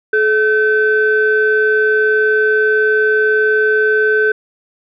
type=tone pair together; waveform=sine; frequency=429.6 / 1532 Hz; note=A4 / G6; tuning=-41 / -40 cents; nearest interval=octave + minor seventh; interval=2201 cents; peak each=-12 dBFS; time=0.13-4.32 s; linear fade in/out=5 ms; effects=tanh soft clip ceiling -3 dBFS